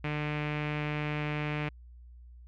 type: tone with low-pass filter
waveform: sawtooth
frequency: 149.6 Hz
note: D3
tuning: 32 cents sharp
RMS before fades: -33 dBFS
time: 0.04-1.69 s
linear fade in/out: 5 ms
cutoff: 2400 Hz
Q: 3.5
effects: added 60 Hz sine -48 dBFS peak until 2.47 s